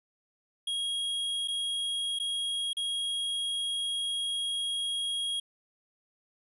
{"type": "tone with dropouts", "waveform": "square", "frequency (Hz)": 3284, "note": "G#7", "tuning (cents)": -20, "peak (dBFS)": -30, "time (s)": [0.67, 5.4], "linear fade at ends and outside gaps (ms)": 5, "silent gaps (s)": [[1.476, 1.482], [2.189, 2.198], [2.732, 2.768]], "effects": ["resampled to 24000 Hz"]}